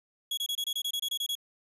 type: tone bursts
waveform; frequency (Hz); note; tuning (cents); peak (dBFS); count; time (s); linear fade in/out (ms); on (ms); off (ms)
40% pulse; 3338; G#7; +8; -28; 12; 0.31-1.353; 5; 64; 25
effects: none